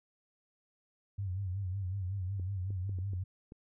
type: tone with vibrato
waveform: sine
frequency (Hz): 95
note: F#2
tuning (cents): +46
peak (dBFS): -33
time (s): 1.18-3.24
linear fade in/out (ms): 10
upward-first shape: sine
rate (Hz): 5.4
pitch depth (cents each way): 100
type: clicks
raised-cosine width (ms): 3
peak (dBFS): -35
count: 6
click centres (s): 2.397 / 2.705 / 2.894 / 2.987 / 3.134 / 3.521
effects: none